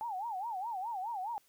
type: tone with vibrato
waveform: sine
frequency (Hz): 835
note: G#5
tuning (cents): +9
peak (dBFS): -35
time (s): 0.01-1.38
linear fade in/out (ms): 0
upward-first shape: sine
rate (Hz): 4.8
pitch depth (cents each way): 230
effects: white hiss -69 dBFS RMS until 1.48 s